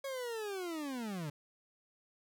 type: linear sweep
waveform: 40% pulse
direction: down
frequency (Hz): 554.4 to 139.8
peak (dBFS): -37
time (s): 0.04-1.3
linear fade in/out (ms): 5
effects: none